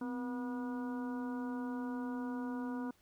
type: harmonic tone with a mistuned harmonic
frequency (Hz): 242.4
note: B3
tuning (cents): -32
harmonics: 1 / 2 / 3 / 4 / 5 / 6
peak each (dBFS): -37 / -48 / -53 / -48 / -55 / -53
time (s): 0.01-2.91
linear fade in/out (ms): 5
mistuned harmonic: 1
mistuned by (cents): +75
effects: pink hiss -70 dBFS RMS until 3.01 s